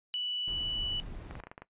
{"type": "tone", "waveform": "sine", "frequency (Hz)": 2960, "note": "F#7", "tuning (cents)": 0, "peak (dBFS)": -31, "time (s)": [0.14, 1], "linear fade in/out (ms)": 0}
{"type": "noise", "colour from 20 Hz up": "brown", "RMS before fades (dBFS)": -42, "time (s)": [0.47, 1.41], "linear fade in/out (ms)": 10}
{"type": "clicks", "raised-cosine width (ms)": 0.5, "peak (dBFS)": -29, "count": 8, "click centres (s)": [1.31, 1.354, 1.401, 1.437, 1.47, 1.515, 1.579, 1.62]}
{"effects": ["noise-tail reverb RT60 0.1 s tail -17 dB re dry", "resampled to 8000 Hz"]}